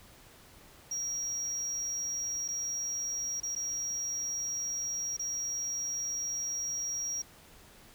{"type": "tone with dropouts", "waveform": "triangle", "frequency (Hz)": 5660, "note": "F8", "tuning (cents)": 22, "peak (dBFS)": -31, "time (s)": [0.91, 7.22], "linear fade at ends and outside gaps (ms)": 5, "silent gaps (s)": [[2.48, 2.485], [3.402, 3.431], [3.552, 3.561], [5.168, 5.193]], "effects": ["pink hiss -56 dBFS RMS until 7.94 s"]}